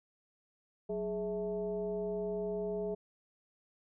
sine tone with frequency modulation, 418.8 Hz, G#4, 15 cents sharp, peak -33 dBFS, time 0.89-2.95 s, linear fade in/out 10 ms, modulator 233 Hz, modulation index 0.88, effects none

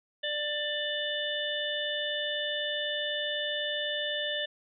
harmonic tone, 592 Hz, D5, 14 cents sharp, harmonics 1 / 3 / 5 / 6, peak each -35 / -35 / -35 / -35 dBFS, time 0.23-4.46 s, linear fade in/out 10 ms, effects none

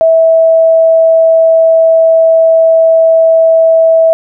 sine tone, 652 Hz, E5, 19 cents flat, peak -3 dBFS, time 0.01-4.13 s, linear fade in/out 0 ms, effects none

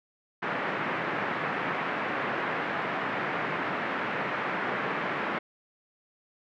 white band-pass noise, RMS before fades -31 dBFS, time 0.42-5.39 s, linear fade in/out 10 ms, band 140 to 2000 Hz, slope 24 dB/octave, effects none

